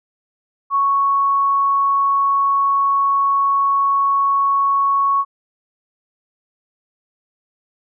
sine tone, 1108.7 Hz, C#6, in tune, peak -13 dBFS, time 0.7-5.25 s, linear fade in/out 50 ms, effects none

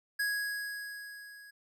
square tone with level ramp, 1661.2 Hz, G#6, in tune, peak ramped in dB -29 to -51 dBFS, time 0.19-1.51 s, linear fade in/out 10 ms, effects none

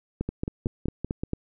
two click trains, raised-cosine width 3 ms, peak -14 / -16 dBFS, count 6 / 6, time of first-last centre 0.21-1.334 / 0.29-1.235 s, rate 4.45 / 5.29 Hz, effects none

